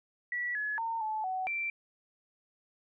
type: tone with pitch steps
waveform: sine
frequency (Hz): 1946 / 1699 / 911 / 867 / 749 / 2348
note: B6 / G#6 / A#5 / A5 / F#5 / D7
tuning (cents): -26 / +39 / -40 / -26 / +21 / -1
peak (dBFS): -31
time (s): 0.32-1.7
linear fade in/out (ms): 2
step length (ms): 230
effects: none